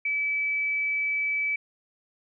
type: tone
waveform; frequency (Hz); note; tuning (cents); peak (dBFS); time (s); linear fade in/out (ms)
sine; 2300; D7; -37; -24; 0.05-1.56; 5
effects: none